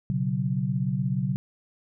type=tone cluster; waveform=sine; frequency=122.9 / 139.5 / 186.3 Hz; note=B2 / C#3 / F#3; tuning=-8 / +11 / +12 cents; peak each=-29 / -27 / -28 dBFS; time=0.1-1.36 s; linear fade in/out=0 ms; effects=none